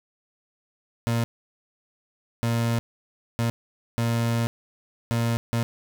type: tone bursts at uneven times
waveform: 30% pulse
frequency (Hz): 116.54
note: A#2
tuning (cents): 0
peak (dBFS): -19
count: 6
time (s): 1.07-1.24 / 2.43-2.79 / 3.39-3.5 / 3.98-4.47 / 5.11-5.37 / 5.53-5.63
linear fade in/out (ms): 0
effects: none